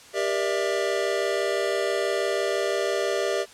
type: chord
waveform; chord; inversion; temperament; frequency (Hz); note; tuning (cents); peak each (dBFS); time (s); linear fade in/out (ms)
square; E half-diminished seventh; first; just; 395.6 / 474.7 / 593.3 / 659.3; G4 / Bb4 / D5 / E5; +16 / +31 / +18 / 0; -28 / -31 / -29 / -31; 0.13-3.46; 50
effects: white hiss -48 dBFS RMS until 3.53 s + low-pass 8000 Hz 12 dB/octave